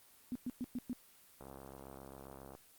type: tone bursts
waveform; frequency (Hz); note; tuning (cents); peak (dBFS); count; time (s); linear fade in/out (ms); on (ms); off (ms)
sine; 247.4; B3; +3; -36; 5; 0.32-0.93; 0; 34; 110
type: click train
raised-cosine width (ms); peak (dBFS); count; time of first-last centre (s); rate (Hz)
1; -36; 78; 1.41-2.551; 67.5
effects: white hiss -63 dBFS RMS until 2.78 s + Opus 24 kbps